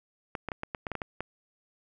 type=clicks; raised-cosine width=0.5 ms; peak=-18 dBFS; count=10; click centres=0.352 / 0.487 / 0.518 / 0.634 / 0.748 / 0.868 / 0.917 / 0.953 / 1.018 / 1.206 s; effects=none